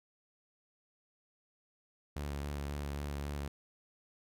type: tone with vibrato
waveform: sawtooth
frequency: 71.8 Hz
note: D2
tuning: 39 cents flat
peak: -33 dBFS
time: 2.16-3.48 s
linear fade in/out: 5 ms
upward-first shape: square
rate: 3.7 Hz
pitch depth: 18 cents each way
effects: none